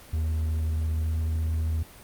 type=tone with pitch glide; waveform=triangle; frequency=79 to 79.87 Hz; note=D#2 to D#2; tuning=+27 to +46 cents; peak=-22 dBFS; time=0.13-1.83 s; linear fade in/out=5 ms; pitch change=+19 cents; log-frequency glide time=0.91-1.19 s; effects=pink hiss -48 dBFS RMS until 2.03 s + Opus 32 kbps